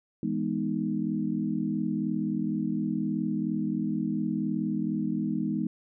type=chord; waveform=sine; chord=E major seventh; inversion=none; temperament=equal; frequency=164.81 / 207.7 / 246.9 / 311.1 Hz; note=E3 / G#3 / B3 / D#4; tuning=0 / 0 / 0 / 0 cents; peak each=-34 / -30 / -32 / -32 dBFS; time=0.23-5.67 s; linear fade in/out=2 ms; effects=none